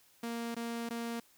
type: tone with dropouts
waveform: sawtooth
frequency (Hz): 233.1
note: A#3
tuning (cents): 0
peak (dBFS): -32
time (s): 0.23-1.2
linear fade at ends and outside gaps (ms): 5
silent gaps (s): 0.547-0.564 / 0.891-0.905
effects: white hiss -65 dBFS RMS until 1.37 s